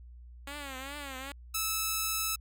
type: tone with vibrato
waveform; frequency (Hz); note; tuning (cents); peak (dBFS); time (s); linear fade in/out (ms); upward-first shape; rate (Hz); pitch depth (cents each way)
5% pulse; 275.6; C#4; -10; -28; 0.47-1.32; 2; triangle; 2.5; 130
type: tone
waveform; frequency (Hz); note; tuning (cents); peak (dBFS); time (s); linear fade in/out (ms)
5% pulse; 1306; E6; -17; -18; 1.54-2.36; 10
effects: added 60 Hz sine -47 dBFS peak until 2.4 s